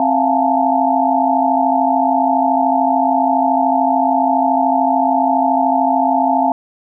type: tone cluster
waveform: sine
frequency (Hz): 265.2 / 682 / 715 / 840 / 894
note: C4 / F5 / F5 / G#5 / A5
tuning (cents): +23 / -41 / +41 / +19 / +27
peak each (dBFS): -18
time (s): 0-6.52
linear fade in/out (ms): 2
effects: none